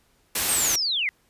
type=noise; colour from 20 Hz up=white; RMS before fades=-24 dBFS; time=0.35-0.76 s; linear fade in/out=5 ms
type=linear sweep; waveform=sine; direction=down; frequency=8790 to 1944 Hz; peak=-22 dBFS; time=0.49-1.09 s; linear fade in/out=0 ms
effects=pink hiss -64 dBFS RMS until 1.29 s + resampled to 32000 Hz